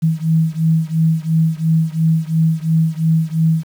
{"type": "beating tone pair", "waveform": "sine", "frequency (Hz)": [160, 162.9], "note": ["D#3", "E3"], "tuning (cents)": [49, -20], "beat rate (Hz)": 2.9, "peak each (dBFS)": [-15, -16], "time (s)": [0.02, 3.64], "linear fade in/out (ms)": 20, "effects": ["7-bit"]}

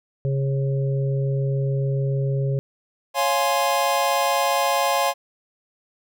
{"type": "harmonic tone", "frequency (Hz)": 136.4, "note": "C#3", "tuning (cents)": -28, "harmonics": [1, 3, 4], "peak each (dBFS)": [-20, -30, -32], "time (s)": [0.25, 2.59], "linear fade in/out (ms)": 0}
{"type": "chord", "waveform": "square", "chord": "Db major seventh", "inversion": "none", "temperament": "equal with one note detuned", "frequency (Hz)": [554.4, 698.5, 835.4, 1046.5], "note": ["Db5", "F5", "Ab5", "C6"], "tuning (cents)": [0, 0, 10, 0], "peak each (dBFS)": -25, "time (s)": [3.14, 5.14], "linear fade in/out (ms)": 50}
{"effects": []}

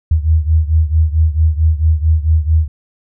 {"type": "beating tone pair", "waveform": "sine", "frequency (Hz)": [77.78, 82.28], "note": ["D#2", "E2"], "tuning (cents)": [0, -3], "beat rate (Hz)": 4.5, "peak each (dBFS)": [-11, -14], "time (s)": [0.11, 2.68], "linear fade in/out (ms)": 5, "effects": []}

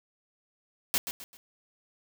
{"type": "noise with echo", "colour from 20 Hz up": "white", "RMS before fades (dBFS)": -26, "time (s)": [0.94, 0.98], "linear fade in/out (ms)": 0, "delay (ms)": 130, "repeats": 3, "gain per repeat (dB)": -9, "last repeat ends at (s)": 1.37, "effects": []}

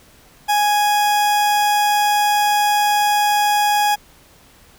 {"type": "tone", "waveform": "40% pulse", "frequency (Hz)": 830.6, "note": "G#5", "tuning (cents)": 0, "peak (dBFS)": -13, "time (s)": [0.48, 3.96], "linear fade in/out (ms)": 20, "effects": ["pink hiss -49 dBFS RMS until 4.78 s"]}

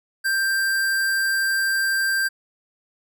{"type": "tone", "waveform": "square", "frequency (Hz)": 1578, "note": "G6", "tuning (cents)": 11, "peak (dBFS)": -20, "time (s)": [0.24, 2.29], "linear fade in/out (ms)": 20, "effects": []}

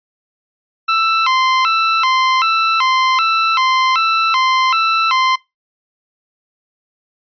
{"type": "tone with vibrato", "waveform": "sawtooth", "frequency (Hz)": 1174.7, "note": "D6", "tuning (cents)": 0, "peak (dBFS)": -8, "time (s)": [0.88, 5.36], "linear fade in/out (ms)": 10, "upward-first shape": "square", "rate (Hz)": 1.3, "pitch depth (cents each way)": 210, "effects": ["noise-tail reverb RT60 0.2 s tail -21 dB re dry", "resampled to 11025 Hz"]}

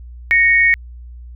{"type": "tone pair together", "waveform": "sine", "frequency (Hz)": [1866.3, 2216], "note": ["A#6", "C#7"], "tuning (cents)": [2, -1], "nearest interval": "minor third", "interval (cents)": 297, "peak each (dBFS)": -12, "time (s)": [0.31, 0.74], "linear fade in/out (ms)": 0, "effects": ["added 60 Hz sine -32 dBFS peak until 1.35 s"]}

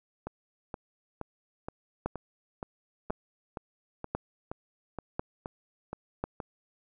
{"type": "two click trains", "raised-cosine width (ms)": 1, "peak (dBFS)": [-22, -16], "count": [14, 5], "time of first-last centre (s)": [[0.27, 6.402], [2.06, 6.24]], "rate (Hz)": [2.12, 0.957], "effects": []}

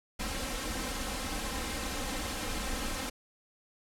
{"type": "noise with comb filter", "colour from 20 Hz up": "pink", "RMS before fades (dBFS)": -35, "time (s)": [0.19, 3.1], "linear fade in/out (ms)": 10, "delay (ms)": 3.8, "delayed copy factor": 0.7, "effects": ["low-pass 11000 Hz 12 dB/octave"]}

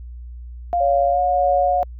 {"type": "tone with pitch glide", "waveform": "sine", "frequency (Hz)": [698.5, 719.4], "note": ["F5", "F#5"], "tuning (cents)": [0, -49], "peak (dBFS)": -16, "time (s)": [0.73, 1.83], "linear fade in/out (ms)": 0, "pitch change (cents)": 51, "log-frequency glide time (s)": [1.12, 1.19]}
{"type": "tone with tremolo", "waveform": "sine", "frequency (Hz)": 562, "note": "C#5", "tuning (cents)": 24, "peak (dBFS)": -17, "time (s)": [0.8, 1.84], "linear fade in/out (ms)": 10, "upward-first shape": "sine", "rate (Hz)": 1.7, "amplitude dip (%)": 50}
{"effects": ["added 60 Hz sine -32 dBFS peak until 1.99 s"]}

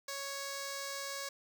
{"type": "tone with notch filter", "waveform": "5% pulse", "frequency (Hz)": 554.4, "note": "C#5", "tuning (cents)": 0, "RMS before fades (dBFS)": -41, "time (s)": [0.08, 1.29], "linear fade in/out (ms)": 5, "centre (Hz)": 3000, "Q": 1.7, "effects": []}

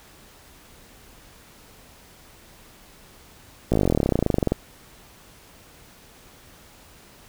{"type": "slowing click train", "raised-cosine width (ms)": 2, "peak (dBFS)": -6, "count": 28, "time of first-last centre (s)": [3.72, 4.52], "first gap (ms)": 17, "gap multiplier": 1.04, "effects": ["pink hiss -50 dBFS RMS until 7.28 s"]}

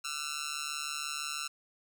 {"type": "tone with amplitude modulation", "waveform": "10% pulse", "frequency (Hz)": 1343, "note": "E6", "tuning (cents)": 32, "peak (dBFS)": -23, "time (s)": [0.04, 1.48], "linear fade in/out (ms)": 10, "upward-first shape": "sine", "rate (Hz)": 146, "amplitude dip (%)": 90, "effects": []}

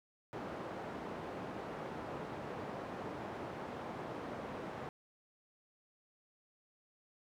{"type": "band-pass noise", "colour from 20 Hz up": "white", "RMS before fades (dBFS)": -44, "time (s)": [0.33, 4.89], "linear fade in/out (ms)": 0, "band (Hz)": [100, 800], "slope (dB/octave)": 12, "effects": []}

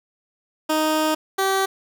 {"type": "tone pair in turn", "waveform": "15% pulse", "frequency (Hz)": [311.1, 386.2], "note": ["D#4", "G4"], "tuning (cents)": [0, -26], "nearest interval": "major third", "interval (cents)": 374, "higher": "second", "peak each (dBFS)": -12, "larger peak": "neither", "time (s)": [[0.69, 1.15], [1.38, 1.66]], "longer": "first", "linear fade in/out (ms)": 10, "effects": []}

